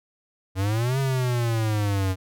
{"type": "exponential two-way sweep", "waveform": "square", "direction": "up then down", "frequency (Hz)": [92.5, 137.1, 92.5], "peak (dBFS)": -22, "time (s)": [0.55, 2.16], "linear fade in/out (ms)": 50, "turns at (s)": 0.99, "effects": []}